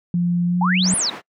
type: tone with pitch glide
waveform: sine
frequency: 174.61 to 184.25 Hz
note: F3 to F#3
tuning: 0 to -7 cents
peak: -16 dBFS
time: 0.14-0.94 s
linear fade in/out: 2 ms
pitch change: +93 cents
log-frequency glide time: 0.46-0.79 s
type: exponential two-way sweep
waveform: sine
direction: up then down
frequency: 784 to 10548 to 3645 Hz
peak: -18 dBFS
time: 0.61-1.1 s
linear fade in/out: 5 ms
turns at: 0.96 s
type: band-pass noise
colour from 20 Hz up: white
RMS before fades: -34 dBFS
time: 0.82-1.22 s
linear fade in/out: 50 ms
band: 190 to 1600 Hz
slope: 12 dB/octave
effects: noise-tail reverb RT60 0.1 s tail -25 dB re dry